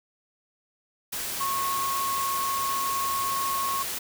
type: tone in noise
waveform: sine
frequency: 1094 Hz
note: C#6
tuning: 23 cents flat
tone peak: -26 dBFS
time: 1.4-3.83 s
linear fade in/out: 10 ms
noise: white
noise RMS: -32 dBFS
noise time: 1.12-3.99 s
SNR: +3 dB
effects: none

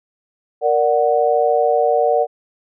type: chord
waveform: sine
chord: Bb augmented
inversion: none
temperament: equal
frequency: 466.2 / 587.3 / 740 Hz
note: Bb4 / D5 / F#5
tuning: 0 / 0 / 0 cents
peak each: -17 dBFS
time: 0.61-2.27 s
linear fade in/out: 50 ms
effects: none

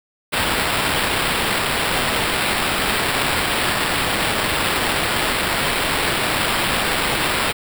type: noise with sample-and-hold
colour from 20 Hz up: white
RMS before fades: -20 dBFS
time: 0.32-7.53 s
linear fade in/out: 20 ms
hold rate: 6300 Hz
effects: none

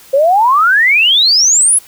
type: exponential sweep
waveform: sine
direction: up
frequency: 523.3 to 10990 Hz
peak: -6 dBFS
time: 0.13-1.79 s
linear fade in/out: 10 ms
effects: white hiss -40 dBFS RMS until 1.87 s

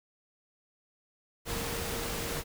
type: tone in noise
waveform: sine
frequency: 465.8 Hz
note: A#4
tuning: 1 cent flat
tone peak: -41 dBFS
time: 1.45-2.44 s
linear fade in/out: 50 ms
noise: pink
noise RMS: -35 dBFS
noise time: 1.45-2.44 s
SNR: -9 dB
effects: none

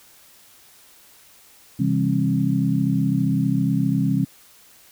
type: tone cluster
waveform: sine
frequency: 132.8 / 165.1 / 200.3 / 268.8 Hz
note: C3 / E3 / G3 / C4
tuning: +26 / +3 / +38 / +47 cents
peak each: -23 dBFS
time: 1.79-4.25 s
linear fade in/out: 10 ms
effects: white hiss -51 dBFS RMS until 4.91 s

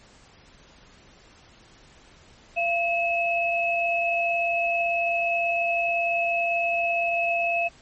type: tone pair together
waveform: sine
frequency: 684.1 / 2583 Hz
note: F5 / E7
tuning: -36 / -36 cents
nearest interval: octave + major seventh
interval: 2300 cents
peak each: -24 dBFS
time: 2.56-7.69 s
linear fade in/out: 20 ms
effects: pink hiss -53 dBFS RMS until 7.81 s + MP3 32 kbps

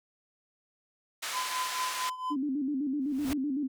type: band-pass noise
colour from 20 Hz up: pink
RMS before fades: -36 dBFS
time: 1.22-2.1 s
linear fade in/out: 10 ms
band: 1200 to 9600 Hz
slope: 12 dB/octave
type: tone with tremolo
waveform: triangle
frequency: 1016 Hz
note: B5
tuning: 49 cents sharp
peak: -27 dBFS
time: 1.32-2.36 s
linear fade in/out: 50 ms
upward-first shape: triangle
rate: 4.4 Hz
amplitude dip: 80%
type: tone with vibrato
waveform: sine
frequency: 278.6 Hz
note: C#4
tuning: 9 cents sharp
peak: -28 dBFS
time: 2.3-3.68 s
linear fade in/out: 20 ms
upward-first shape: square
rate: 7.9 Hz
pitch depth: 99 cents each way
type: noise with exponential growth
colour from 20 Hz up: pink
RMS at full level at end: -34 dBFS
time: 3.01-3.33 s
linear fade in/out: 0 ms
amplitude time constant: 68 ms
effects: none

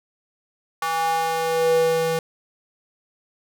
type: tone with high-pass filter sweep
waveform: square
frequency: 163.3 Hz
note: E3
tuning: 16 cents flat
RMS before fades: -21 dBFS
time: 0.82-2.19 s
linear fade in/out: 2 ms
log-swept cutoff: 1000 to 340 Hz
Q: 4.2
effects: none

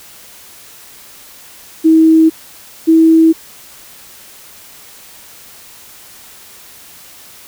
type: tone pair in turn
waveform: sine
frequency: 320.8 / 323.8 Hz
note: E4 / E4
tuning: -47 / -31 cents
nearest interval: unison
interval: 16 cents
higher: second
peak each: -4 dBFS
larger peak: neither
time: 1.84-2.3 / 2.87-3.33 s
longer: neither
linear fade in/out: 20 ms
effects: white hiss -38 dBFS RMS until 7.47 s

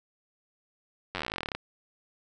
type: slowing click train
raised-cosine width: 0.3 ms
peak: -16 dBFS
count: 22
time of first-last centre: 1.15-1.55 s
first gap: 10 ms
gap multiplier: 1.06
effects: none

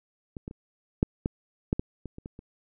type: clicks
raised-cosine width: 3 ms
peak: -24 / -23 / -29 / -8 / -13 / -11 / -15 / -24 / -28 / -25 / -30 dBFS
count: 11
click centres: 0.368 / 0.479 / 0.511 / 1.029 / 1.259 / 1.729 / 1.795 / 2.057 / 2.184 / 2.259 / 2.391 s
effects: none

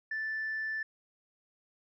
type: tone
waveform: sine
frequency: 1760 Hz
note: A6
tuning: in tune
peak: -31 dBFS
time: 0.11-0.83 s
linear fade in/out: 5 ms
effects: tanh soft clip ceiling -29 dBFS

